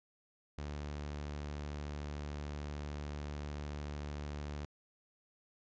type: tone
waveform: sawtooth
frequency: 73.42 Hz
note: D2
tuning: in tune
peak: -36 dBFS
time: 0.58-4.65 s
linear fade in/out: 0 ms
effects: resampled to 16000 Hz